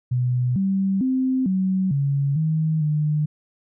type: tone with pitch steps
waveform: sine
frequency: 124.6 / 193.4 / 259.9 / 188.5 / 140 / 157.8 / 151.1 Hz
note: B2 / G3 / C4 / F#3 / C#3 / D#3 / D3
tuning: +16 / -23 / -11 / +32 / +18 / +25 / +50 cents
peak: -18 dBFS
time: 0.11-3.26 s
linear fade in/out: 10 ms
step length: 450 ms
effects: none